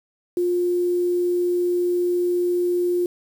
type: tone with quantisation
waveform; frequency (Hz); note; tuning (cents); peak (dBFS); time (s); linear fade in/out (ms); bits
sine; 354.1; F4; +24; -18; 0.37-3.06; 2; 7
effects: none